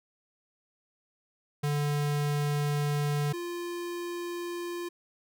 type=tone pair in turn; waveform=square; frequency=146.2 / 347.7 Hz; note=D3 / F4; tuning=-7 / -8 cents; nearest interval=octave + minor third; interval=1499 cents; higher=second; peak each=-27 / -34 dBFS; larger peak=first; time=1.63-3.33 / 3.33-4.89 s; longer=first; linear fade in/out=10 ms; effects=none